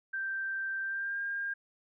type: tone with pitch glide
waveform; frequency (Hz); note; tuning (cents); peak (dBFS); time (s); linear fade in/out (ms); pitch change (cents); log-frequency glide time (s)
sine; 1568 to 1608.4; G6 to G6; 0 to +44; -32; 0.13-1.54; 10; +44; 0.82-1.2
effects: none